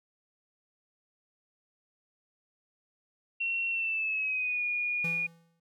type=tone with pitch glide; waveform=sine; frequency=2724 to 2441 Hz; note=F7 to D#7; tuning=-44 to -34 cents; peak=-28 dBFS; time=3.4-5.27 s; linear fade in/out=10 ms; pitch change=-190 cents; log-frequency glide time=3.7-4.64 s
type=tone with exponential decay; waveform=square; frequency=166.9 Hz; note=E3; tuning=22 cents sharp; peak=-35 dBFS; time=5.04-5.6 s; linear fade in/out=5 ms; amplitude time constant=120 ms
effects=none